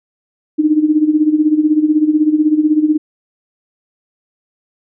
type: tone with tremolo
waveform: sine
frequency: 306 Hz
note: D#4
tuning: 29 cents flat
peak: -6 dBFS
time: 0.58-2.98 s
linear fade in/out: 20 ms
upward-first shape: sine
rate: 16 Hz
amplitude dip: 75%
effects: none